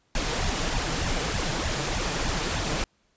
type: noise with flanger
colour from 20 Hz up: pink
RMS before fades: -27 dBFS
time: 0.15-2.84 s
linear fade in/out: 2 ms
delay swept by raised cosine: 1.1 to 6.8 ms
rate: 3.3 Hz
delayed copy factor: +0.8
effects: pink hiss -68 dBFS RMS until 3.16 s + resampled to 16000 Hz